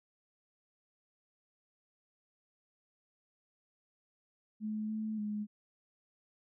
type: tone with pitch steps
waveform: sine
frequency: 214.7 / 217.3 / 209.8 Hz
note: A3 / A3 / G#3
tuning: -42 / -21 / +18 cents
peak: -34 dBFS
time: 4.6-5.47 s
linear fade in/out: 50 ms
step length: 290 ms
effects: none